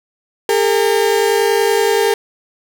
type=tone pair together; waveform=35% pulse; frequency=404 / 454.6 Hz; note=G#4 / A#4; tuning=-48 / -43 cents; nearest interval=major second; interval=205 cents; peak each=-13 dBFS; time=0.49-2.14 s; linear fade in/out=2 ms; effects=none